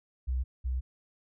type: tone pair in turn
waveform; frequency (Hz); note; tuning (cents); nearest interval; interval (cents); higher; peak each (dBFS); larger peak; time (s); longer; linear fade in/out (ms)
sine; 63.6 / 63.6; C2 / C2; -48 / -48; unison; 0; neither; -27 / -28; first; 0.27-0.44 / 0.64-0.81; neither; 20
effects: none